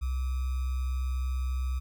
sine tone with sample-and-hold, 64.3 Hz, C2, 30 cents flat, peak -27 dBFS, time 0.01-1.8 s, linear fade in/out 20 ms, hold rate 1225 Hz, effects none

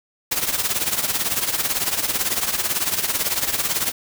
white noise with tremolo, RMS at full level -19 dBFS, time 0.31-3.92 s, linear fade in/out 10 ms, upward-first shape triangle, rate 18 Hz, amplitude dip 80%, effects none

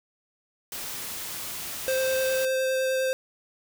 white noise, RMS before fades -35 dBFS, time 0.72-2.45 s, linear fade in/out 2 ms
square tone with vibrato, 523.3 Hz, C5, in tune, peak -24 dBFS, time 1.88-3.13 s, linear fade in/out 0 ms, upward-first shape sine, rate 9.8 Hz, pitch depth 9 cents each way
effects none

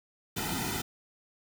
pink noise with comb filter, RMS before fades -33 dBFS, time 0.36-0.82 s, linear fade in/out 10 ms, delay 1.8 ms, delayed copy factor -0.95, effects none

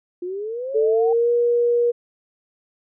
sine exponential sweep, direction up, 347.8 to 784 Hz, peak -25 dBFS, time 0.22-1.13 s, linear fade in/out 5 ms
sine tone with pitch glide, 440 to 477.1 Hz, A4 to A#4, 0 to +40 cents, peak -15 dBFS, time 0.74-1.92 s, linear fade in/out 20 ms, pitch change +140 cents, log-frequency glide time 0.86-1.3 s
effects none

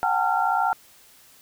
sine tone cluster, 741 / 802 / 896 / 1378 Hz, F#5 / G5 / A5 / F6, +2 / +39 / +31 / -24 cents, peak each -25 dBFS, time 0.03-0.73 s, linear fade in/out 0 ms, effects white hiss -53 dBFS RMS until 1.41 s

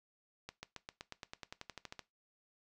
accelerating click train, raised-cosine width 0.2 ms, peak -27 dBFS, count 16, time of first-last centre 0.49-1.993 s, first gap 140 ms, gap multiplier 0.95, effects noise-tail reverb RT60 0.2 s tail -18 dB re dry

